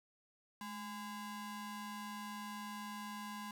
35% pulse ring-modulated tone, 616 Hz, D#5, 17 cents flat, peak -39 dBFS, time 0.61-3.51 s, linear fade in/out 2 ms, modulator 404 Hz, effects none

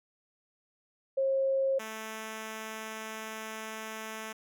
sine / 5% pulse tone pair in turn, 538 / 219.5 Hz, C5 / A3, +48 / -4 cents, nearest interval octave + major third, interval 1552 cents, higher first, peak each -25 / -27 dBFS, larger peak first, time 1.17-1.79 / 1.79-4.33 s, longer second, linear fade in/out 10 ms, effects none

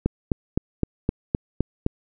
click train, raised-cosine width 3 ms, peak -7 dBFS, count 8, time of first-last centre 0.06-1.864 s, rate 3.88 Hz, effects none

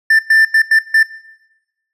triangle tone bursts at uneven times, 1779 Hz, A6, 19 cents sharp, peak -5 dBFS, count 5, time 0.1-0.19 / 0.3-0.45 / 0.54-0.62 / 0.71-0.79 / 0.94-1.03 s, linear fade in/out 5 ms, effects noise-tail reverb RT60 1.0 s tail -20 dB re dry + resampled to 32000 Hz

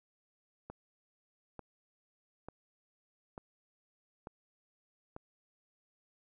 click train, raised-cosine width 1 ms, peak -30 dBFS, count 6, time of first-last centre 0.7-5.164 s, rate 1.12 Hz, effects none

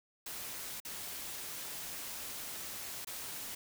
white noise with dropouts, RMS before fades -43 dBFS, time 0.26-3.55 s, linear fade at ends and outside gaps 5 ms, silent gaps 0.802-0.849 / 3.048-3.07 s, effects none

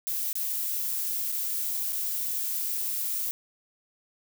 violet noise with dropouts, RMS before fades -30 dBFS, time 0.07-3.31 s, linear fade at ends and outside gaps 0 ms, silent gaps 0.329-0.354 / 1.318-1.323 / 1.924-1.929 s, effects none

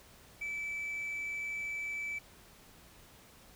sine tone with amplitude modulation, 2311 Hz, D7, 28 cents flat, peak -32 dBFS, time 0.41-2.19 s, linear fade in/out 10 ms, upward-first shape sine, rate 109 Hz, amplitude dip 25%, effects tanh soft clip ceiling -34 dBFS + pink hiss -58 dBFS RMS until 3.55 s

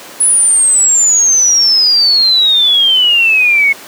sine exponential sweep, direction down, 10260 to 2180 Hz, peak -6 dBFS, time 0.2-3.73 s, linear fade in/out 10 ms, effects pink hiss -31 dBFS RMS until 3.87 s + high-pass 300 Hz 12 dB/octave

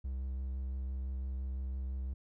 triangle tone with vibrato, 65.41 Hz, C2, in tune, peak -33 dBFS, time 0.04-2.14 s, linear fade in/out 10 ms, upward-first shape sine, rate 5.9 Hz, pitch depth 16 cents each way, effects none

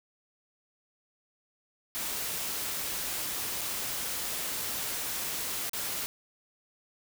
white noise with dropouts, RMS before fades -34 dBFS, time 1.95-6.06 s, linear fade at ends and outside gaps 0 ms, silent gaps 3.611-3.615 / 5.695-5.733 s, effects none

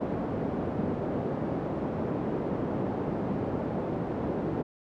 pink band-pass noise, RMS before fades -31 dBFS, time 0-4.63 s, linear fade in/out 20 ms, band 160 to 560 Hz, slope 12 dB/octave, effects none

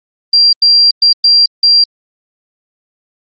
sine tone bursts at uneven times, 4744 Hz, D8, 17 cents sharp, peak -4 dBFS, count 5, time 0.33-0.53 / 0.62-0.91 / 1.02-1.13 / 1.24-1.46 / 1.63-1.84 s, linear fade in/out 5 ms, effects Opus 32 kbps

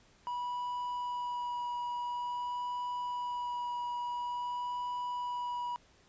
triangle tone with vibrato, 975 Hz, B5, 23 cents flat, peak -32 dBFS, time 0.27-5.76 s, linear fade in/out 0 ms, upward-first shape sine, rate 0.48 Hz, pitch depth 11 cents each way, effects pink hiss -64 dBFS RMS until 6.08 s + resampled to 16000 Hz

